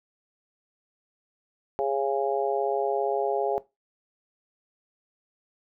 harmonic tone, 137.5 Hz, C#3, 14 cents flat, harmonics 3 / 4 / 5 / 6, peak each -28 / -29 / -30 / -31 dBFS, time 1.79-3.58 s, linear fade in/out 0 ms, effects noise-tail reverb RT60 0.2 s tail -17 dB re dry

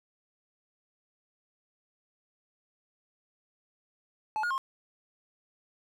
triangle tone with pitch steps, 863 / 1434 / 1070 Hz, A5 / F6 / C6, -34 / +45 / +38 cents, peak -26 dBFS, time 4.36-4.579 s, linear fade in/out 0 ms, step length 73 ms, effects none

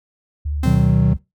sine tone with vibrato, 73.42 Hz, D2, in tune, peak -20 dBFS, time 0.45-1.17 s, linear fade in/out 10 ms, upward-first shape triangle, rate 14 Hz, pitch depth 41 cents each way
45% pulse tone with exponential decay, 260 Hz, C4, 11 cents flat, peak -20 dBFS, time 0.63-1.19 s, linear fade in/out 5 ms, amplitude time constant 120 ms
triangle chord, B major, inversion none, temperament equal with one note detuned, 123.47 / 155.56 / 186.82 Hz, B2 / D#3 / F#3, 0 / 0 / +17 cents, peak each -15 dBFS, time 0.65-1.14 s, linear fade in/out 10 ms
effects noise-tail reverb RT60 0.2 s tail -19 dB re dry

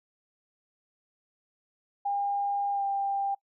sine tone with pitch glide, 805 to 793.5 Hz, G5 to G5, +46 to +21 cents, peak -26 dBFS, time 2.05-3.35 s, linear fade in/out 10 ms, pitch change -25 cents, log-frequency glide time 2.72-2.83 s, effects noise-tail reverb RT60 0.1 s tail -23 dB re dry

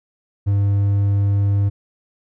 triangle tone, 100.3 Hz, G2, 40 cents sharp, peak -12 dBFS, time 0.46-1.7 s, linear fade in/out 20 ms, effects none

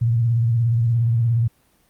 sine tone with vibrato, 116.54 Hz, A#2, in tune, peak -15 dBFS, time 0.01-1.48 s, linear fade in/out 10 ms, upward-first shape triangle, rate 17 Hz, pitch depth 86 cents each way, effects pink hiss -60 dBFS RMS until 1.89 s + Opus 32 kbps

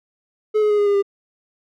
triangle tone with pitch steps, 428.1 / 422.2 / 416.4 / 410.7 / 405 / 399.4 Hz, A4 / G#4 / G#4 / G#4 / G#4 / G4, -47 / +29 / +5 / -19 / -43 / +32 cents, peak -12 dBFS, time 0.54-1.026 s, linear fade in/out 20 ms, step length 81 ms, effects none

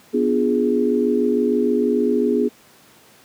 sine chord, B diminished seventh, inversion none, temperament equal, 246.9 / 293.7 / 349.2 / 415.3 Hz, B3 / D4 / F4 / Ab4, 0 / 0 / 0 / 0 cents, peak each -19 / -24 / -24 / -19 dBFS, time 0.13-2.49 s, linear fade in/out 20 ms, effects pink hiss -50 dBFS RMS until 3.24 s + high-pass 150 Hz 12 dB/octave

